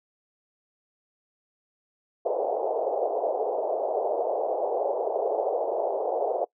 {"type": "band-pass noise", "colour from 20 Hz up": "pink", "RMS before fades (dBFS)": -27, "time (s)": [2.25, 6.45], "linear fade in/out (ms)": 10, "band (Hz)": [420, 780], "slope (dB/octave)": 48, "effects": ["noise-tail reverb RT60 0.1 s tail -23 dB re dry"]}